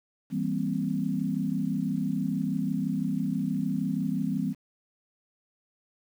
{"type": "chord", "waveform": "sine", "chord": "C dominant seventh", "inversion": "first", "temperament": "just", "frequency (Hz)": [163.52, 196.22, 235.5, 261.6], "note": ["E3", "G3", "Bb3", "C4"], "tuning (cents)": [-14, 2, 18, 0], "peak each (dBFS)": [-32, -30, -33, -31], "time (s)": [0.3, 4.55], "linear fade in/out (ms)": 50, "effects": ["9-bit"]}